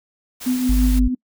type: noise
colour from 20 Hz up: white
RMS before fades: -33 dBFS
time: 0.4-1 s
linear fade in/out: 20 ms
type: tone with tremolo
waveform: sine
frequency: 252.5 Hz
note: B3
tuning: 39 cents sharp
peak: -15 dBFS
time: 0.46-1.15 s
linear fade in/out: 10 ms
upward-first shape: triangle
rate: 5.9 Hz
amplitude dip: 50%
type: tone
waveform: sine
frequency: 51.2 Hz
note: G#1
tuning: 24 cents flat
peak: -14 dBFS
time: 0.69-1.08 s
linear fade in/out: 5 ms
effects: noise-tail reverb RT60 0.1 s tail -26 dB re dry